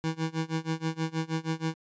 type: tone with tremolo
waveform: 25% pulse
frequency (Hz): 161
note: E3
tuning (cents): -41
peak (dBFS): -22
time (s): 0.04-1.74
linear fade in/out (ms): 0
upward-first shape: sine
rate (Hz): 6.3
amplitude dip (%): 95
effects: resampled to 16000 Hz